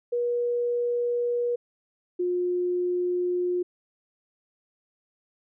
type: tone pair in turn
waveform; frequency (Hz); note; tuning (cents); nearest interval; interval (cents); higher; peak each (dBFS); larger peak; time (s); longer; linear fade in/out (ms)
sine; 481.1 / 357.1; B4 / F4; -45 / +39; perfect fourth; 516; first; -23; neither; 0.12-1.56 / 2.19-3.63; neither; 10
effects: none